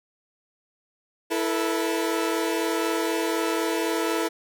sawtooth chord, E suspended fourth, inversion none, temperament equal with one note detuned, 329.6 / 440 / 484 Hz, E4 / A4 / B4, 0 / 0 / -35 cents, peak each -22 / -24 / -27 dBFS, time 1.3-4.29 s, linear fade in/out 20 ms, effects none

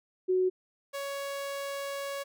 sine / sawtooth tone pair in turn, 370 / 557.9 Hz, F#4 / C#5, 0 / +11 cents, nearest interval perfect fifth, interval 711 cents, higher second, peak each -23 / -30 dBFS, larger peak first, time 0.28-0.5 / 0.93-2.24 s, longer second, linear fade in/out 20 ms, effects none

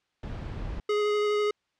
brown noise, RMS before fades -35 dBFS, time 0.23-0.8 s, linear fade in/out 2 ms
square tone with vibrato, 417.9 Hz, G#4, 11 cents sharp, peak -24 dBFS, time 0.89-1.51 s, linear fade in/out 5 ms, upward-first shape sine, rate 12 Hz, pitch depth 10 cents each way
effects white hiss -75 dBFS RMS until 1.79 s + low-pass 4000 Hz 12 dB/octave

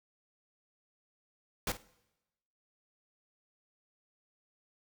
pink noise with echo, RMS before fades -33 dBFS, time 1.67-1.72 s, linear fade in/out 2 ms, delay 51 ms, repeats 2, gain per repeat -15 dB, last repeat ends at 1.822 s, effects noise-tail reverb RT60 1.0 s tail -22 dB re dry

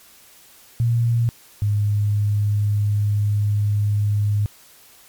sine tone pair in turn, 117.2 / 103.54 Hz, A#2 / G#2, +10 / -5 cents, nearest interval major second, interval 215 cents, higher first, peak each -15 / -16 dBFS, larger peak first, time 0.8-1.29 / 1.62-4.46 s, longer second, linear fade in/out 0 ms, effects white hiss -49 dBFS RMS until 5.08 s + MP3 96 kbps

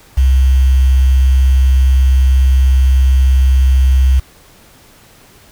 sine tone with quantisation, 65.41 Hz, C2, in tune, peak -6 dBFS, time 0.17-4.2 s, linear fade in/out 10 ms, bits 5, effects pink hiss -44 dBFS RMS until 5.51 s

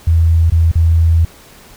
sine tone with dropouts, 82.41 Hz, E2, in tune, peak -7 dBFS, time 0.07-1.25 s, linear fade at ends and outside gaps 5 ms, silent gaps 0.5-0.52 / 0.716-0.754 s, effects pink hiss -41 dBFS RMS until 1.76 s

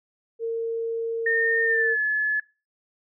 sine tone, 457.3 Hz, A#4, 33 cents flat, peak -24 dBFS, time 0.39-1.97 s, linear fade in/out 50 ms
sine tone with pitch glide, 1828 to 1715.5 Hz, A#6 to A6, -34 to -44 cents, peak -20 dBFS, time 1.26-2.4 s, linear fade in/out 5 ms, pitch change -110 cents, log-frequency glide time 1.64-1.96 s
effects noise-tail reverb RT60 0.3 s tail -21 dB re dry

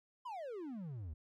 triangle exponential sweep, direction down, 1047 to 70.7 Hz, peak -40 dBFS, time 0.25-1.14 s, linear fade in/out 10 ms, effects none

